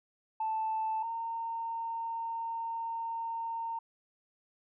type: tone pair in turn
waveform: sine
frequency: 880 / 915.7 Hz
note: A5 / A#5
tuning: 0 / -31 cents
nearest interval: minor second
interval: 69 cents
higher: second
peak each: -29 / -33 dBFS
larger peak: first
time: 0.4-1.03 / 1.03-3.79 s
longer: second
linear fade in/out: 5 ms
effects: tanh soft clip ceiling -25 dBFS